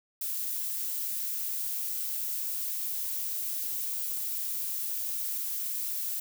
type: noise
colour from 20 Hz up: violet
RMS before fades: -33 dBFS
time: 0.21-6.2 s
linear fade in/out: 5 ms
effects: none